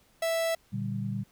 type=tone; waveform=45% pulse; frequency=659 Hz; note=E5; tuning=1 cent flat; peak=-26 dBFS; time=0.22-0.55 s; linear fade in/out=5 ms
type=chord; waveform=sine; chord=G minor; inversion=first; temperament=just; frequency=117.6 / 147 / 196 Hz; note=Bb2 / D3 / G3; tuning=+16 / +2 / 0 cents; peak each=-33 / -37 / -33 dBFS; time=0.72-1.24 s; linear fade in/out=20 ms
effects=pink hiss -64 dBFS RMS until 1.31 s